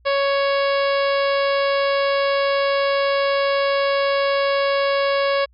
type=harmonic tone with a mistuned harmonic; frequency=556 Hz; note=C#5; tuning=5 cents sharp; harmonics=1 / 2 / 3 / 4 / 5 / 6 / 7 / 8 / 9; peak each=-18 / -24 / -28 / -30 / -32 / -34 / -35 / -36 / -37 dBFS; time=0.05-5.46 s; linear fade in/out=20 ms; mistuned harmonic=7; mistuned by=+19 cents; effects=added 60 Hz sine -52 dBFS peak until 5.53 s